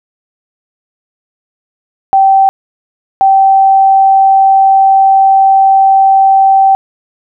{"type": "tone pair in turn", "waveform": "sine", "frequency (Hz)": [776, 776], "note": ["G5", "G5"], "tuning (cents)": [-18, -18], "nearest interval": "unison", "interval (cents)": 0, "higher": "neither", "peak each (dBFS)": -3, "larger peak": "neither", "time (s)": [[2.13, 2.49], [3.21, 6.75]], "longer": "second", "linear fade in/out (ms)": 0, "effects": []}